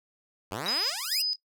5% pulse exponential sweep, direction up, 86.5 to 2960 Hz, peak -21 dBFS, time 0.51-1.22 s, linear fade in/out 5 ms
triangle tone with exponential decay, 3864 Hz, B7, 39 cents flat, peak -26 dBFS, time 0.66-0.81 s, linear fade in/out 1 ms, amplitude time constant 31 ms
sine tone with tremolo, 5000 Hz, D#8, 8 cents sharp, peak -25 dBFS, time 0.68-1.36 s, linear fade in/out 5 ms, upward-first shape square, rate 2.3 Hz, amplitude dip 75%
effects noise-tail reverb RT60 0.1 s tail -18 dB re dry

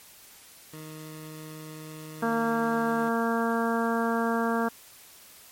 20% pulse tone, 155.9 Hz, D#3, 4 cents sharp, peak -35 dBFS, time 0.73-3.09 s, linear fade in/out 5 ms
harmonic tone, 230 Hz, A#3, 23 cents flat, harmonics 1 / 2 / 3 / 4 / 5 / 6 / 7, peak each -27 / -30 / -32 / -33 / -34 / -35 / -35 dBFS, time 2.22-4.69 s, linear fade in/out 10 ms
effects white hiss -51 dBFS RMS until 5.51 s + MP3 64 kbps

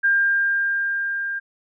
sine tone with level ramp, 1600 Hz, G6, 35 cents sharp, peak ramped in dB -14 to -24 dBFS, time 0.03-1.4 s, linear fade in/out 20 ms, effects none

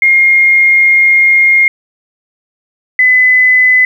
sine tone pair in turn, 2132 / 2012 Hz, C7 / B6, +32 / +32 cents, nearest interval minor second, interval 100 cents, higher first, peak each -4 dBFS, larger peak neither, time 0.02-1.68 / 2.99-3.85 s, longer first, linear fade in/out 2 ms, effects 7-bit

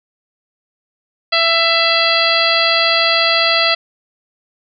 harmonic tone with a mistuned harmonic, 666 Hz, E5, 18 cents sharp, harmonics 1 / 2 / 3 / 4 / 5 / 6 / 7, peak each -19 / -19 / -19 / -19 / -19 / -19 / -19 dBFS, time 1.32-3.75 s, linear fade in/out 10 ms, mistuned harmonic 6, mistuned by +51 cents, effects none

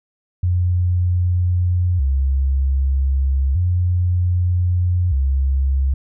sine tone with vibrato, 77.6 Hz, D#2, 4 cents flat, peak -14 dBFS, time 0.43-5.94 s, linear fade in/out 5 ms, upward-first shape square, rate 0.32 Hz, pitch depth 240 cents each way, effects none

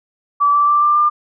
sine tone with pitch steps, 1154 / 1164.7 / 1175.5 / 1186.4 / 1197.5 Hz, D6 / D6 / D6 / D6 / D6, -31 / -15 / +1 / +17 / +33 cents, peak -10 dBFS, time 0.4-1.1 s, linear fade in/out 20 ms, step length 140 ms, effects none

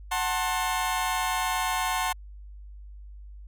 sawtooth chord, F# diminished, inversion none, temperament just, 740 / 888 / 1065.6 Hz, F#5 / A5 / C6, 0 / +16 / +31 cents, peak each -26 dBFS, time 0.11-2.13 s, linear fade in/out 10 ms, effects added 50 Hz sine -41 dBFS peak until 3.47 s

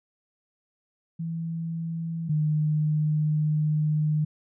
sine tone pair in turn, 164.81 / 152.61 Hz, E3 / D#3, 0 / -33 cents, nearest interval minor second, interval 133 cents, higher first, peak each -28 / -21 dBFS, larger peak second, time 1.19-2.29 / 2.29-4.25 s, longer second, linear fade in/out 10 ms, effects none

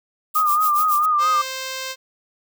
violet noise with tremolo, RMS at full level -25 dBFS, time 0.34-1.06 s, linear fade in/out 10 ms, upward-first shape sine, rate 7.1 Hz, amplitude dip 90%
sine tone with vibrato, 1219 Hz, D#6, 36 cents flat, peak -15 dBFS, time 0.35-1.42 s, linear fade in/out 10 ms, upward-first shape sine, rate 4.5 Hz, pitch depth 56 cents each way
5% pulse tone, 525 Hz, C5, 6 cents sharp, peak -15 dBFS, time 1.18-1.96 s, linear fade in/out 50 ms
effects none

